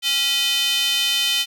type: tone with high-pass filter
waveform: square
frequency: 277.2 Hz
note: C#4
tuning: in tune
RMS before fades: -20 dBFS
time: 0.02-1.46 s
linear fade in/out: 50 ms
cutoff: 3100 Hz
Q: 3.9
effects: none